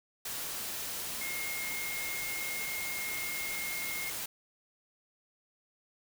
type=tone in noise; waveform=sine; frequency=2143 Hz; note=C7; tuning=41 cents sharp; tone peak=-37 dBFS; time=1.21-4.1 s; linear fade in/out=5 ms; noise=white; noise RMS=-38 dBFS; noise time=0.25-4.26 s; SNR=-2 dB; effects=none